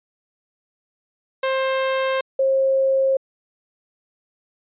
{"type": "tone pair in turn", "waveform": ["sawtooth", "sine"], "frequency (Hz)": [529, 535.5], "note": ["C5", "C5"], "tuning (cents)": [19, 40], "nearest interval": "unison", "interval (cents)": 21, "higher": "second", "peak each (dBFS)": -15, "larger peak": "neither", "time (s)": [[1.43, 2.21], [2.39, 3.17]], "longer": "neither", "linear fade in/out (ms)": 5, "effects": ["resampled to 8000 Hz"]}